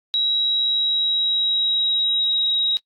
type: tone with pitch glide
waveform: sine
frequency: 3861 to 3819 Hz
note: B7 to A#7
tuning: -40 to +41 cents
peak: -17 dBFS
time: 0.14-2.77 s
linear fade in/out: 0 ms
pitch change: -19 cents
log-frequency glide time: 0.34-2.42 s
effects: noise-tail reverb RT60 0.1 s tail -24 dB re dry + AAC 64 kbps